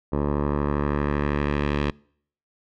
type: tone with low-pass filter sweep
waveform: 10% pulse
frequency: 72.6 Hz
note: D2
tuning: 19 cents flat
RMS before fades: -24 dBFS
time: 0.12-1.91 s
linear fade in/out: 10 ms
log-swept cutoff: 820 to 3100 Hz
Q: 1.3
effects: noise-tail reverb RT60 0.6 s tail -26 dB re dry